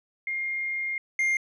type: tone pair in turn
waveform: sine / triangle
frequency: 2123 / 2115 Hz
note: C7 / C7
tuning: +25 / +18 cents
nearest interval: unison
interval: 7 cents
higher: first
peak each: -27 / -20 dBFS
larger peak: second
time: 0.27-0.98 / 1.19-1.37 s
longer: first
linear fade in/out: 2 ms
effects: resampled to 24000 Hz